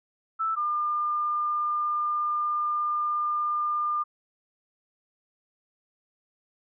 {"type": "tone pair in turn", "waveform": "sine", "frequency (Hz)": [1318.5, 1202.8], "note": ["E6", "D6"], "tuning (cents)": [0, 41], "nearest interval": "major second", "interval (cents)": 159, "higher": "first", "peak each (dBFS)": -24, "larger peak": "neither", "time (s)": [[0.39, 0.56], [0.56, 4.04]], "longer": "second", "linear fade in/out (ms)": 20, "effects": []}